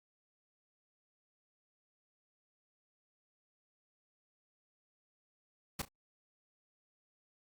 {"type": "noise with echo", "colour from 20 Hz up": "pink", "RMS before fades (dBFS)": -37, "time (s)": [5.79, 5.82], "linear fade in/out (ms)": 5, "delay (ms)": 33, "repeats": 2, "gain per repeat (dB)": -14, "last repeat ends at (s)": 5.886, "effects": ["Opus 48 kbps"]}